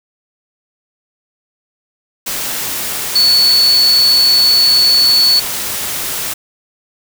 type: tone in noise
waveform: sine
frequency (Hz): 4435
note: C#8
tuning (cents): 0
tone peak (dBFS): -7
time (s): 3.15-5.4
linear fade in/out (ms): 10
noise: white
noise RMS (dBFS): -20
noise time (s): 2.26-6.34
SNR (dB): +10
effects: none